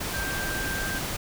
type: tone in noise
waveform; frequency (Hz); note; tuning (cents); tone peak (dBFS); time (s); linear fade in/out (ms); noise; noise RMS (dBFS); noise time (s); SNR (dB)
sine; 1577; G6; +10; -31; 0.13-0.99; 10; pink; -31; 0-1.17; -3
effects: none